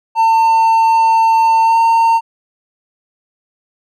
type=tone with pitch glide; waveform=triangle; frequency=901 to 912.5 Hz; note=A5 to A#5; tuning=+41 to -37 cents; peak=-6 dBFS; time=0.15-2.21 s; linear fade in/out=50 ms; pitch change=+22 cents; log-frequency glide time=1.62-1.78 s; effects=none

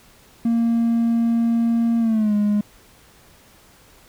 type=tone with pitch glide; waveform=triangle; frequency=231.7 to 207.6 Hz; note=A#3 to G#3; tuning=-10 to 0 cents; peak=-13 dBFS; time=0.45-2.61 s; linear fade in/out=5 ms; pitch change=-190 cents; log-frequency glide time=1.99-2.34 s; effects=tanh soft clip ceiling -10 dBFS + pink hiss -51 dBFS RMS until 4.08 s

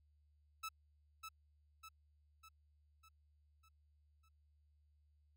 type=tone with echo; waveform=sawtooth; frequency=1307 Hz; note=E6; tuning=15 cents flat; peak=-39 dBFS; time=0.63-0.69 s; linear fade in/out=10 ms; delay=600 ms; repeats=6; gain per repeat=-5 dB; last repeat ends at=4.29 s; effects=added 74 Hz sine -70 dBFS peak until 5.36 s

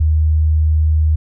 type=tone; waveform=sine; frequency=77.78 Hz; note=D#2; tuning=in tune; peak=-10 dBFS; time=0-1.16 s; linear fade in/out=10 ms; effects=none

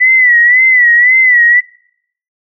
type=tone with vibrato; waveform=sine; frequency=1975.5 Hz; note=B6; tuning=in tune; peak=-4 dBFS; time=0-1.61 s; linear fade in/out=20 ms; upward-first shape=sine; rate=1.9 Hz; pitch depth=83 cents each way; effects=noise-tail reverb RT60 0.7 s tail -26 dB re dry

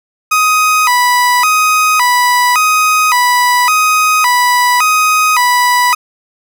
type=tone with vibrato; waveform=30% pulse; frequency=1111 Hz; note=C#6; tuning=4 cents sharp; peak=-5 dBFS; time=0.31-5.95 s; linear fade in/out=10 ms; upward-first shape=square; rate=0.89 Hz; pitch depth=210 cents each way; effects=none

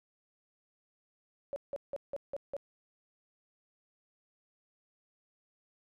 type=tone bursts; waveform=sine; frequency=562 Hz; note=C#5; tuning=24 cents sharp; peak=-34 dBFS; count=6; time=1.53-2.566 s; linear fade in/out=0 ms; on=31 ms; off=170 ms; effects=none

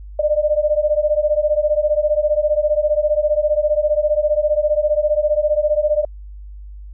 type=beating tone pair; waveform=sine; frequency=594 / 609 Hz; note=D5 / D#5; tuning=+20 / -37 cents; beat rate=15 Hz; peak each=-17 / -17 dBFS; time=0.19-6.05 s; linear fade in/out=5 ms; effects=added 50 Hz sine -32 dBFS peak until 6.93 s

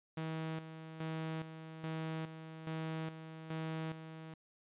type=tone with tremolo; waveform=sawtooth; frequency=160 Hz; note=D#3; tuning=49 cents sharp; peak=-34 dBFS; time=0.17-4.34 s; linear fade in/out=5 ms; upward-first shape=square; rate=1.2 Hz; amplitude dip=65%; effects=resampled to 8000 Hz

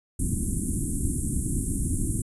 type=band-stop noise; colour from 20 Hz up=pink; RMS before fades=-26 dBFS; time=0.19-2.22 s; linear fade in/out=5 ms; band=320 to 8300 Hz; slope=48 dB/octave; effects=resampled to 24000 Hz

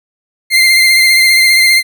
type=tone with vibrato; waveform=30% pulse; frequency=2093 Hz; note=C7; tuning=in tune; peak=-3 dBFS; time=0.5-1.83 s; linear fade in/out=50 ms; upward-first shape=triangle; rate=15 Hz; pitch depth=30 cents each way; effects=none

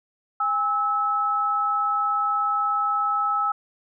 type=tone pair together; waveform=sine; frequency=816.6 / 1300 Hz; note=G#5 / E6; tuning=-29 / -24 cents; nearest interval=minor sixth; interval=805 cents; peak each=-27 / -21 dBFS; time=0.4-3.52 s; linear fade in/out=5 ms; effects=none

